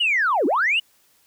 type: linear two-way sweep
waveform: sine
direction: down then up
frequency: 2988 to 246.9 to 2988 Hz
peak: -16 dBFS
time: 0-0.8 s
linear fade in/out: 10 ms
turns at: 0.46 s
effects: tanh soft clip ceiling -12 dBFS + white hiss -60 dBFS RMS until 1.26 s